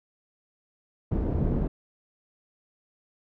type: low-pass noise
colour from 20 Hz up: pink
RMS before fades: -26 dBFS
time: 1.11-1.68 s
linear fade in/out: 10 ms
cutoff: 350 Hz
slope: 12 dB/octave
effects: none